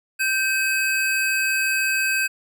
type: tone pair together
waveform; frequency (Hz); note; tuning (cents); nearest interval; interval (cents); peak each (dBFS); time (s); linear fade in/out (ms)
square; 1561 / 2553; G6 / D#7; -8 / +44; major sixth; 852; -23 / -23; 0.19-2.28; 20
effects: none